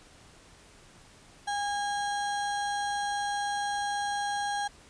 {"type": "tone with sample-and-hold", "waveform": "sine", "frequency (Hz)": 813, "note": "G#5", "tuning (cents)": -37, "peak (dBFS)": -28, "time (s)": [1.47, 4.68], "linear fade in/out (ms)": 10, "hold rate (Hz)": 2450, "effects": ["pink hiss -55 dBFS RMS until 4.89 s", "resampled to 22050 Hz"]}